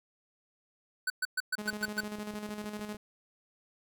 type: tone bursts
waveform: square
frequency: 1500 Hz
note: F#6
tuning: 23 cents sharp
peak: -29 dBFS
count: 7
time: 1.07-2.007 s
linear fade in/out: 5 ms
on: 31 ms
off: 120 ms
type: tone with tremolo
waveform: sawtooth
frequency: 210 Hz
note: G#3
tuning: 19 cents sharp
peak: -32 dBFS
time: 1.58-2.97 s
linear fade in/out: 10 ms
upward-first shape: square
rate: 13 Hz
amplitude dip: 50%
type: click train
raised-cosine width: 2 ms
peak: -34 dBFS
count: 9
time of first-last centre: 1.73-2.946 s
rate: 6.58 Hz
effects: none

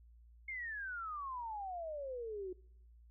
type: exponential sweep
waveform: sine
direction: down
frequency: 2168 to 359.1 Hz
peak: -40 dBFS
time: 0.48-2.53 s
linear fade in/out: 5 ms
effects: noise-tail reverb RT60 0.8 s tail -26 dB re dry + added 58 Hz sine -58 dBFS peak until 3.1 s

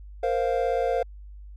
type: chord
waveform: triangle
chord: Bb suspended second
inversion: none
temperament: equal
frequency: 466.2 / 523.3 / 698.5 Hz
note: Bb4 / C5 / F5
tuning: 0 / 0 / 0 cents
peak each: -25 / -24 / -25 dBFS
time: 0.23-1.03 s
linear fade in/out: 5 ms
effects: added 50 Hz sine -40 dBFS peak until 1.56 s

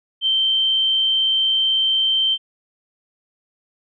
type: tone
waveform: sine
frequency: 3121 Hz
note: G7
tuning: 8 cents flat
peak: -15 dBFS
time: 0.21-2.38 s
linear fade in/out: 50 ms
effects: none

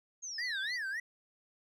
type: exponential two-way sweep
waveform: sine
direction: down then up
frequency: 6600 to 3384 to 4886 Hz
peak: -39 dBFS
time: 0.22-0.78 s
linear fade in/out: 20 ms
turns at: 0.62 s
type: tone with vibrato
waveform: triangle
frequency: 1760 Hz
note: A6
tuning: in tune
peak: -33 dBFS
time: 0.38-1 s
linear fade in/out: 5 ms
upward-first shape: sine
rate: 3.5 Hz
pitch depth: 230 cents each way
effects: none

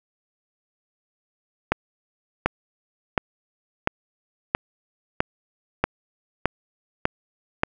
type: accelerating click train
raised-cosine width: 0.5 ms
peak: -3 dBFS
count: 10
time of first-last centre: 1.72-7.634 s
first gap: 740 ms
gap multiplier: 0.97
effects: none

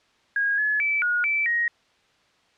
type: tone with pitch steps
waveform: sine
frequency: 1637 / 1706 / 2313 / 1444 / 2322 / 1881 Hz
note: G#6 / G#6 / D7 / F#6 / D7 / A#6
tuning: -25 / +46 / -27 / -43 / -20 / +15 cents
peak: -20 dBFS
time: 0.36-1.68 s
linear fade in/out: 2 ms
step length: 220 ms
effects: white hiss -62 dBFS RMS until 2.57 s + low-pass 4000 Hz 12 dB/octave

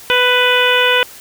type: harmonic tone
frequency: 496.4 Hz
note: B4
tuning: 9 cents sharp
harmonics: 1 / 2 / 3 / 4 / 5 / 6 / 7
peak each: -16 / -19 / -16 / -21 / -17 / -17 / -22 dBFS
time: 0.1-1.03 s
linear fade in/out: 0 ms
effects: white hiss -37 dBFS RMS until 1.2 s

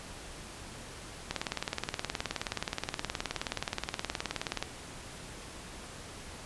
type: click train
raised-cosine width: 0.2 ms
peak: -14 dBFS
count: 64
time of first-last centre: 1.31-4.626 s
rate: 19 Hz
effects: pink hiss -46 dBFS RMS until 6.45 s + resampled to 24000 Hz

